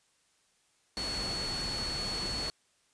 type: tone in noise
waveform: sine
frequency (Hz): 4400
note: C#8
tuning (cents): -14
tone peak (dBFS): -34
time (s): 0.97-2.5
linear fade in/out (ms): 0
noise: pink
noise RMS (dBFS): -38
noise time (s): 0.97-2.5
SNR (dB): +1
effects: white hiss -70 dBFS RMS until 2.93 s + resampled to 22050 Hz